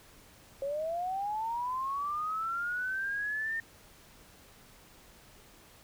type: linear sweep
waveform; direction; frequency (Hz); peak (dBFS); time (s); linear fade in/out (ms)
sine; up; 541 to 1825; -31; 0.62-3.6; 2
effects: pink hiss -57 dBFS RMS until 5.83 s